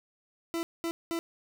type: tone bursts at uneven times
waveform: 40% pulse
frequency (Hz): 334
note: E4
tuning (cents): +23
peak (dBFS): -29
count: 3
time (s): 0.54-0.63 / 0.84-0.91 / 1.11-1.19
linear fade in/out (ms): 0
effects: none